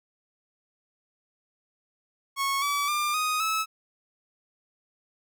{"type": "tone with pitch steps", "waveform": "sawtooth", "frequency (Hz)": [1100, 1146.7, 1195.4, 1246.2, 1299.1], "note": ["C#6", "D6", "D6", "D#6", "E6"], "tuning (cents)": [-14, -42, 30, 2, -26], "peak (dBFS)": -21, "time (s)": [2.36, 3.66], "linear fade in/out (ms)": 50, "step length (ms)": 260, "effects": []}